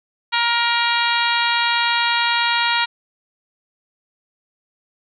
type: harmonic tone with a mistuned harmonic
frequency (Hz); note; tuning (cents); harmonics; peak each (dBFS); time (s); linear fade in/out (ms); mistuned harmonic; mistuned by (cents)
470.7; A#4; +17; 2 / 3 / 4 / 5 / 6 / 7 / 8 / 9; -21 / -23 / -24 / -25 / -26 / -26 / -27 / -28; 0.32-2.86; 20; 8; +23
effects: none